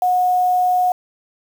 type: tone with quantisation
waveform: sine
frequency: 728 Hz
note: F#5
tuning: 28 cents flat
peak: -13 dBFS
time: 0.02-0.92 s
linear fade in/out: 2 ms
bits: 6
effects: none